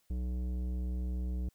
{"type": "tone with tanh clipping", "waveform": "sine", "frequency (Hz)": 61.74, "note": "B1", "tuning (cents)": 0, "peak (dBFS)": -34, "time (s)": [0.1, 1.49], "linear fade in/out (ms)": 5, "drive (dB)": 13, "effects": ["white hiss -73 dBFS RMS until 1.54 s"]}